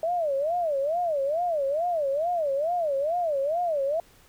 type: tone with vibrato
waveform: sine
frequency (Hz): 622.3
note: D#5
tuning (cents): 0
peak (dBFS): -23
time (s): 0.03-4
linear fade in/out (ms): 2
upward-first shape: sine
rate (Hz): 2.3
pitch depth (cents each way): 240
effects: pink hiss -57 dBFS RMS until 4.28 s